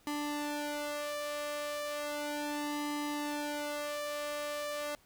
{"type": "tone with flanger", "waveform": "sawtooth", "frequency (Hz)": 294.3, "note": "D4", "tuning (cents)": 4, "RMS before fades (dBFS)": -37, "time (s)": [0.07, 4.95], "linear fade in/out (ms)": 0, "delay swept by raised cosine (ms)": [1, 1.8], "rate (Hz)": 0.35, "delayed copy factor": 0.9, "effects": ["pink hiss -65 dBFS RMS until 5.05 s"]}